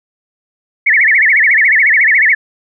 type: tone with vibrato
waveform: sine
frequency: 1975.5 Hz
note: B6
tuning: in tune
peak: -6 dBFS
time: 0.86-2.35 s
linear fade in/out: 10 ms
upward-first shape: sine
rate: 14 Hz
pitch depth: 230 cents each way
effects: none